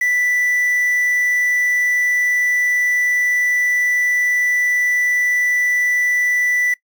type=tone with quantisation; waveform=triangle; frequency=1975.5 Hz; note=B6; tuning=in tune; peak=-13 dBFS; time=0.01-6.74 s; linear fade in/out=5 ms; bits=6; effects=noise-tail reverb RT60 0.1 s tail -21 dB re dry